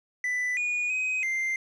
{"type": "tone with pitch steps", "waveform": "triangle", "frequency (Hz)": [1989, 2452, 2518, 2091], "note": ["B6", "D#7", "D#7", "C7"], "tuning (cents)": [12, -26, 20, -2], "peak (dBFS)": -24, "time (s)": [0.24, 1.56], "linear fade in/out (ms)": 2, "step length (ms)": 330, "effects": ["resampled to 22050 Hz", "10-bit"]}